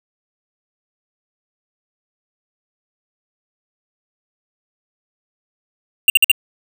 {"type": "tone bursts", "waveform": "square", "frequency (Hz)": 2780, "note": "F7", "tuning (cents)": -9, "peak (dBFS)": -7, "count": 4, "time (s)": [6.08, 6.316], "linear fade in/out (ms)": 2, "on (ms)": 20, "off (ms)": 52, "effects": []}